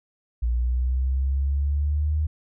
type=linear sweep; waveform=sine; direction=up; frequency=58.4 to 77.5 Hz; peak=-20 dBFS; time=0.42-2.27 s; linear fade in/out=10 ms; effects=none